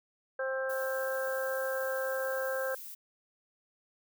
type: harmonic tone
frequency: 264.1 Hz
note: C4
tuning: 16 cents sharp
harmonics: 2 / 3 / 4 / 5 / 6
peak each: -32 / -46 / -46 / -43 / -37 dBFS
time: 0.39-2.75 s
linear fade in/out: 5 ms
type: noise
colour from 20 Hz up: violet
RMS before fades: -45 dBFS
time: 0.69-2.95 s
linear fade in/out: 10 ms
effects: none